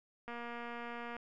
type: click train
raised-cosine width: 0.5 ms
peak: -30 dBFS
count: 211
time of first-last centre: 0.28-1.166 s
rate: 237 Hz
effects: none